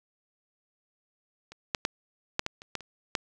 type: clicks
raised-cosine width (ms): 0.2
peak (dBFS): -28 / -9 / -9 / -8 / -13 / -28 / -14 / -28 / -9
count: 9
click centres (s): 1.52 / 1.748 / 1.851 / 2.394 / 2.464 / 2.619 / 2.753 / 2.807 / 3.152
effects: none